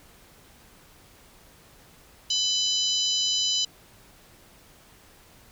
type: harmonic tone with a mistuned harmonic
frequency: 999 Hz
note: B5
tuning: 20 cents sharp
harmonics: 3 / 4 / 5 / 6 / 7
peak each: -26 / -28 / -30 / -32 / -33 dBFS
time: 2.3-3.65 s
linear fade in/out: 5 ms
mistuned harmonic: 7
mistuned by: +33 cents
effects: pink hiss -54 dBFS RMS until 5.51 s